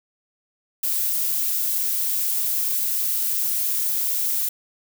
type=noise; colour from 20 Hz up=violet; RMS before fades=-23 dBFS; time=0.83-4.49 s; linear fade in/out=5 ms; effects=none